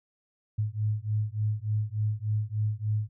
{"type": "beating tone pair", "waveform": "sine", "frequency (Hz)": [105.1, 108.5], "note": ["G#2", "A2"], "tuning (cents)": [21, -24], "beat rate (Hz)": 3.4, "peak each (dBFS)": -29, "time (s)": [0.58, 3.09], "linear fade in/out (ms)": 10, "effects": []}